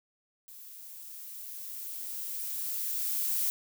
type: noise with level ramp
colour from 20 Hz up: violet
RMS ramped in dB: -49 to -29 dBFS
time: 0.48-3.5 s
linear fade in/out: 0 ms
effects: none

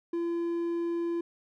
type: tone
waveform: triangle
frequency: 340 Hz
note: F4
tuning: 46 cents flat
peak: -26 dBFS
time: 0.13-1.21 s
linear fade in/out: 5 ms
effects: none

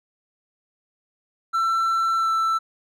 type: tone with pitch glide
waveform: triangle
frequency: 1341 to 1328.7 Hz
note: E6 to E6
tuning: +29 to +13 cents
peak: -17 dBFS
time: 1.53-2.59 s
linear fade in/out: 20 ms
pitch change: -16 cents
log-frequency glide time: 2.17-2.3 s
effects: none

